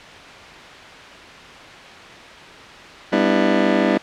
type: chord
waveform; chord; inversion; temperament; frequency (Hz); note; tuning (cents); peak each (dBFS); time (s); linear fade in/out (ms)
25% pulse; E minor seventh; first; just; 197.78 / 247.2 / 296.7 / 329.6; G3 / B3 / D4 / E4; +16 / +2 / +18 / 0; -17; 3.12-3.98; 10
effects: white hiss -38 dBFS RMS until 4.02 s + low-pass 3000 Hz 12 dB/octave